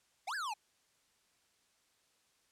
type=exponential two-way sweep; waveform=square; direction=up then down; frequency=659.3 to 1739 to 795 Hz; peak=-37 dBFS; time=0.27-0.54 s; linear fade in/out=10 ms; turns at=0.35 s; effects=white hiss -73 dBFS RMS until 2.51 s + low-pass 9000 Hz 12 dB/octave